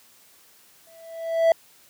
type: tone with exponential growth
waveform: triangle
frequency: 659.3 Hz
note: E5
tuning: in tune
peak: -10 dBFS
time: 0.87-1.52 s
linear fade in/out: 2 ms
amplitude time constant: 140 ms
effects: white hiss -55 dBFS RMS until 1.89 s + high-pass 80 Hz 12 dB/octave